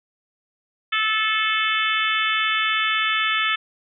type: harmonic tone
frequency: 436.2 Hz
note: A4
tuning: 15 cents flat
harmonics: 3 / 4 / 5 / 6 / 7 / 8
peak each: -24 / -25 / -26 / -27 / -27 / -28 dBFS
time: 0.92-3.56 s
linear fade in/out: 10 ms
effects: none